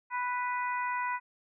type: harmonic tone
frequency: 493.9 Hz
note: B4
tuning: in tune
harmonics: 2 / 3 / 4 / 5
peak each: -31 / -38 / -38 / -43 dBFS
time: 0.1-1.2 s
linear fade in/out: 50 ms
effects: none